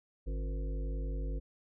harmonic tone with a mistuned harmonic, 50.9 Hz, G#1, 34 cents flat, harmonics 1 / 3 / 5 / 7 / 9 / 10, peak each -33 / -46 / -48 / -52 / -51 / -52 dBFS, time 0.26-1.4 s, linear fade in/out 20 ms, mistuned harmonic 5, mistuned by +110 cents, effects none

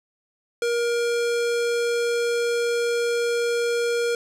square tone with low-pass filter, 472.6 Hz, A#4, 24 cents sharp, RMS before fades -23 dBFS, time 0.62-4.15 s, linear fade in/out 2 ms, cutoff 9100 Hz, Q 0.87, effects none

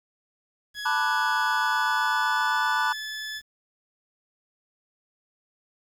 20% pulse tone with pitch glide, 1677 to 1730.1 Hz, G#6 to A6, +16 to -30 cents, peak -27 dBFS, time 0.74-3.42 s, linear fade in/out 50 ms, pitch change +54 cents, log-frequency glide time 1.36-2.66 s
triangle chord, B minor seventh, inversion third, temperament equal, 880 / 987.8 / 1174.7 / 1480 Hz, A5 / B5 / D6 / F#6, 0 / 0 / 0 / 0 cents, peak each -26 / -27 / -28 / -24 dBFS, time 0.85-2.93 s, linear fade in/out 10 ms
effects low-pass 10000 Hz 12 dB/octave + 9-bit

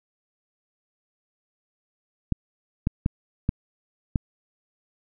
clicks, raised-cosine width 5 ms, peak -9 dBFS, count 5, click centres 2.323 / 2.871 / 3.061 / 3.491 / 4.158 s, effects none

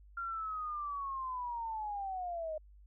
sine linear sweep, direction down, 1390 to 611 Hz, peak -36 dBFS, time 0.17-2.58 s, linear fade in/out 5 ms, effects added 50 Hz sine -55 dBFS peak until 2.86 s

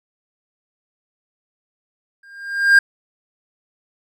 triangle tone with exponential growth, 1605 Hz, G6, 40 cents sharp, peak -3 dBFS, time 2.23-2.79 s, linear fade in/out 5 ms, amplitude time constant 120 ms, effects none

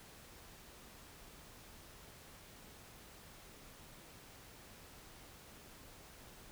silence, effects pink hiss -57 dBFS RMS until 6.51 s

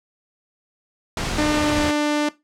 pink noise, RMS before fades -25 dBFS, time 1.17-1.91 s, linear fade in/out 2 ms
sawtooth tone with pitch glide, 300 to 296.9 Hz, D4 to D4, +37 to +19 cents, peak -14 dBFS, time 1.38-2.29 s, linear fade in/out 5 ms, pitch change -18 cents, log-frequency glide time 1.56-1.83 s
effects noise-tail reverb RT60 0.2 s tail -18 dB re dry + low-pass 7000 Hz 12 dB/octave

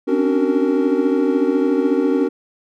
triangle tone cluster, 264.4 / 280.6 / 294.6 / 375.9 / 463.5 Hz, C4 / C#4 / D4 / F#4 / A#4, +18 / +21 / +6 / +27 / -10 cents, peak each -19 dBFS, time 0.07-2.29 s, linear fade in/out 20 ms, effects none

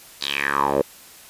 10% pulse tone with band-pass filter sweep, 70.3 Hz, C#2, 25 cents sharp, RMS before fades -22 dBFS, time 0.21-0.82 s, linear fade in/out 5 ms, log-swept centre 4400 to 490 Hz, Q 4.9, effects white hiss -45 dBFS RMS until 1.29 s + resampled to 32000 Hz

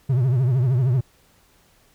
triangle tone with vibrato, 127.2 Hz, C3, 48 cents flat, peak -14 dBFS, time 0.09-1.01 s, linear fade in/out 10 ms, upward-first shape triangle, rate 13 Hz, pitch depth 170 cents each way, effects pink hiss -58 dBFS RMS until 1.94 s

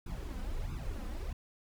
brown noise with flanger, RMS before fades -38 dBFS, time 0.06-1.33 s, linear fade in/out 5 ms, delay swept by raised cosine 0.78 to 3.98 ms, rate 1.5 Hz, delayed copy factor +0.95, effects none

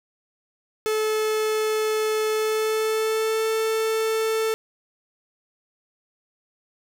45% pulse tone with pitch glide, 433.3 to 442.7 Hz, A4 to A4, -27 to +11 cents, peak -21 dBFS, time 0.86-4.54 s, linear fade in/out 0 ms, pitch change +38 cents, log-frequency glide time 2.3-3.47 s, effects none

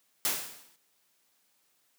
white noise with exponential decay, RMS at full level -26 dBFS, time 0.25-0.76 s, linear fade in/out 1 ms, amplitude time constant 110 ms, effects white hiss -71 dBFS RMS until 1.98 s + high-pass 150 Hz 12 dB/octave

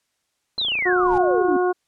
sine exponential sweep, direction down, 4186 to 261.6 Hz, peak -20 dBFS, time 0.58-1.57 s, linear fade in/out 5 ms
click train, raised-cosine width 1 ms, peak -25 dBFS, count 29, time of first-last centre 0.58-1.556 s, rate 28.7 Hz
harmonic tone, 361.9 Hz, F#4, 38 cents flat, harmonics 1 / 2 / 3 / 4, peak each -18 / -24 / -28 / -30 dBFS, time 0.85-1.73 s, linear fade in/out 20 ms
brown noise with exponential growth, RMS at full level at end -27 dBFS, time 0.88-1.18 s, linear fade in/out 2 ms, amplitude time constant 65 ms
effects white hiss -72 dBFS RMS until 1.87 s + low-pass 9000 Hz 12 dB/octave

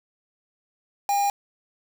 triangle tone with quantisation, 807 Hz, G#5, 50 cents flat, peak -18 dBFS, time 1.09-1.3 s, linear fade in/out 2 ms, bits 5, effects none

